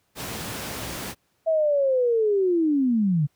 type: noise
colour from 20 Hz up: pink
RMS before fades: -32 dBFS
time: 0.15-1.15 s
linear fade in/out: 50 ms
type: linear sweep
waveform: sine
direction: down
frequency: 656 to 138.1 Hz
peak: -18 dBFS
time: 1.46-3.27 s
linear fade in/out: 20 ms
effects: pink hiss -69 dBFS RMS until 3.35 s + high-pass 80 Hz 12 dB/octave